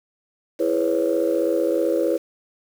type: chord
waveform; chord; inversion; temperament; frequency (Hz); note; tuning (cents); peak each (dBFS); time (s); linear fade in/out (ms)
sine; C# minor seventh; first; just; 332.6 / 415.8 / 498.9 / 554.4; E4 / G#4 / B4 / C#5; +16 / +2 / +17 / 0; -22 / -25 / -22 / -23; 0.59-2.18; 20
effects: tanh soft clip ceiling -10 dBFS + 7-bit